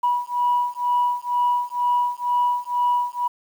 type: beating tone pair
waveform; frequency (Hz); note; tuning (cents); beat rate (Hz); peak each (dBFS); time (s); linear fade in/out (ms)
sine; 974 / 976.1; B5 / B5; -24 / -21; 2.1; -21; 0.03-3.28; 10
effects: tanh soft clip ceiling -12 dBFS + 8-bit